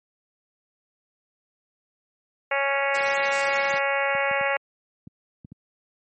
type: harmonic tone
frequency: 277.2 Hz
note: C#4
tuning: in tune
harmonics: 2 / 3 / 4 / 5 / 6 / 7 / 8 / 9 / 10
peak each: -26 / -29 / -32 / -32 / -31 / -29 / -29 / -35 / -35 dBFS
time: 2.51-4.57 s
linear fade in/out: 5 ms
type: noise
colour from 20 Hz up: white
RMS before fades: -32 dBFS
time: 2.94-3.79 s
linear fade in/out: 10 ms
type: clicks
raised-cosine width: 5 ms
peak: -25 dBFS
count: 7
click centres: 3.739 / 4.15 / 4.312 / 4.411 / 5.073 / 5.448 / 5.52 s
effects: high-pass 150 Hz 12 dB/octave + MP3 32 kbps

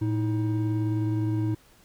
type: tone pair together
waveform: triangle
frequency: 111.8 / 316.2 Hz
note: A2 / D#4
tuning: +28 / +28 cents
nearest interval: octave + tritone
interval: 1800 cents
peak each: -23 / -26 dBFS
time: 0.01-1.55 s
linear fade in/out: 10 ms
effects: pink hiss -58 dBFS RMS until 1.84 s

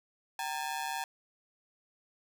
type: ring-modulated tone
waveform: sawtooth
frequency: 848 Hz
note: G#5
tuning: 36 cents sharp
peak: -27 dBFS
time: 0.39-1.04 s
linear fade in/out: 2 ms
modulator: 72.1 Hz
effects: none

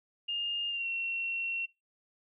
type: tone with pitch glide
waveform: sine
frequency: 2824 to 2725 Hz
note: F7 to F7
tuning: +19 to -43 cents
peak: -31 dBFS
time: 0.28-1.66 s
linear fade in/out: 10 ms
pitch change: -62 cents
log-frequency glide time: 0.69-0.87 s
effects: noise-tail reverb RT60 0.2 s tail -18 dB re dry

